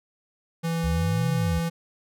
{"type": "tone with pitch glide", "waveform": "square", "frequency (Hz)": [165.9, 167.25], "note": ["E3", "E3"], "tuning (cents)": [11, 25], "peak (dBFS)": -25, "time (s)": [0.63, 1.7], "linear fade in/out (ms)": 20, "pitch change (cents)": 14, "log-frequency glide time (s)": [1.33, 1.46]}
{"type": "exponential two-way sweep", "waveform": "sine", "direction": "up then down", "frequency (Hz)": [67.4, 140, 70.6], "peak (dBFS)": -24, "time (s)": [0.83, 1.6], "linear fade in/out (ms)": 20, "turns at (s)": 1.32}
{"effects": []}